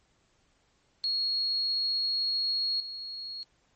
sine tone with level steps, 4308 Hz, C8, 50 cents sharp, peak -26 / -36 dBFS, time 1.04-3.43 s, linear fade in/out 0 ms, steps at 2.8 s, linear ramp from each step 2 ms, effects pink hiss -69 dBFS RMS until 3.75 s + MP3 32 kbps

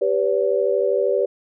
sine tone cluster, 392.2 / 497.3 / 570 Hz, G4 / B4 / C#5, +1 / +12 / +48 cents, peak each -21 dBFS, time 0.01-1.26 s, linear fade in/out 10 ms, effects none

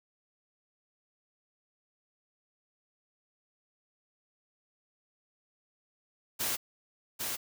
white noise with echo, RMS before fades -32 dBFS, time 6.39-6.57 s, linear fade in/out 20 ms, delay 800 ms, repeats 1, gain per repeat -3 dB, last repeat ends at 7.37 s, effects none

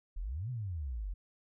sine exponential two-way sweep, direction up then down, 34.73 to 130.81 to 42.56 Hz, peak -35 dBFS, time 0.16-1.14 s, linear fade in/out 10 ms, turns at 0.5 s, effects none

